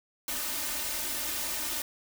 white noise with comb filter, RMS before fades -33 dBFS, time 0.28-1.82 s, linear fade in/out 2 ms, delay 3.3 ms, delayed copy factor +0.85, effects none

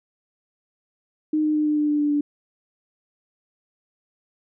sine tone with pitch steps, 307.5 / 305.2 / 302.9 / 300.7 / 298.4 / 296.2 / 294 / 291.8 Hz, D#4 / D#4 / D#4 / D4 / D4 / D4 / D4 / D4, -20 / -33 / -46 / +41 / +28 / +15 / +2 / -11 cents, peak -18 dBFS, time 1.33-2.21 s, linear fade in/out 5 ms, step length 110 ms, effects none

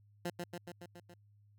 15% pulse tone with echo, 174.61 Hz, F3, in tune, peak -29 dBFS, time 0.25-0.3 s, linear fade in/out 5 ms, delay 140 ms, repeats 6, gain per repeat -3 dB, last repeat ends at 1.14 s, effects added 103 Hz sine -62 dBFS peak until 1.58 s

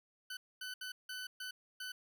20% pulse tone bursts at uneven times, 1504 Hz, F#6, 28 cents sharp, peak -37 dBFS, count 6, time 0.3-0.37 / 0.61-0.74 / 0.81-0.92 / 1.09-1.27 / 1.4-1.51 / 1.8-1.92 s, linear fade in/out 5 ms, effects none

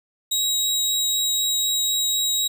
25% pulse tone, 3824 Hz, A#7, 43 cents sharp, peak -16 dBFS, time 0.31-2.48 s, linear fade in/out 10 ms, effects none

